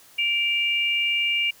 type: tone pair together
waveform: sine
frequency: 2340 / 2820 Hz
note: D7 / F7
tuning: -7 / +16 cents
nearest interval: minor third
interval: 323 cents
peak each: -23 dBFS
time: 0.18-1.51 s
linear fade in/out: 10 ms
effects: white hiss -52 dBFS RMS until 1.6 s